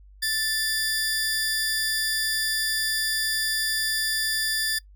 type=tone pair together; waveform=sawtooth; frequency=1760 / 4817 Hz; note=A6 / D8; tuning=0 / +43 cents; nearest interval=octave + perfect fourth; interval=1743 cents; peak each=-23 dBFS; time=0.22-4.79 s; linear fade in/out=10 ms; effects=noise-tail reverb RT60 0.1 s tail -23 dB re dry + added 49 Hz sine -47 dBFS peak until 4.95 s